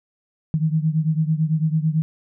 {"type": "beating tone pair", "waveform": "sine", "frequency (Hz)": [154.9, 163.9], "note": ["D#3", "E3"], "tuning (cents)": [-7, -10], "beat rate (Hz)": 9, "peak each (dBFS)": [-19, -22], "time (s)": [0.54, 2.02], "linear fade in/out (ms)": 0, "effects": []}